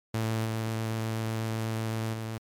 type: tone with level steps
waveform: sawtooth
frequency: 111.5 Hz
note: A2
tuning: 23 cents sharp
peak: -23 / -25 / -29 dBFS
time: 0.14-2.38 s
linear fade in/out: 5 ms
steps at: 0.45 / 2.13 s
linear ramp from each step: 10 ms
effects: MP3 96 kbps